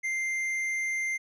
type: tone with tanh clipping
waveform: sine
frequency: 2093 Hz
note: C7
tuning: in tune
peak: -29 dBFS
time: 0.03-1.18 s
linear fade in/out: 20 ms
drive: 8 dB
effects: none